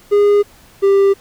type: tone pair in turn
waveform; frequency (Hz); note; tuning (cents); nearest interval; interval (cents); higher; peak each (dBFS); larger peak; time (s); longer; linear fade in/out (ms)
triangle; 409.7 / 394.8; G#4 / G4; -24 / +12; minor second; 64; first; -6; neither; 0.11-0.43 / 0.82-1.14; neither; 20
effects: pink hiss -46 dBFS RMS until 1.2 s